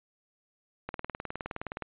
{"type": "click train", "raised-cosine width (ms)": 0.5, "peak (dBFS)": -20, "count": 19, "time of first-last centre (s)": [0.89, 1.823], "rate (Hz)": 19.3, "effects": ["resampled to 8000 Hz"]}